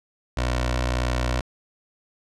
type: tone with notch filter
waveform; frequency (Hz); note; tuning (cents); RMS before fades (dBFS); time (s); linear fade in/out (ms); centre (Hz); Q
15% pulse; 61.74; B1; 0; -24; 0.37-1.41; 5; 180; 0.72
effects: low-pass 7000 Hz 12 dB/octave